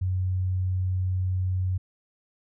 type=tone; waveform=sine; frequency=92.5 Hz; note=F#2; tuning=in tune; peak=-23 dBFS; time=0.01-1.78 s; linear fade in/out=10 ms; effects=none